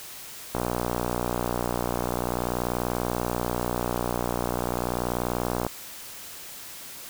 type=click train; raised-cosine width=1 ms; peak=-12 dBFS; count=310; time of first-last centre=0.55-5.666 s; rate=60.4 Hz; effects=white hiss -41 dBFS RMS until 7.09 s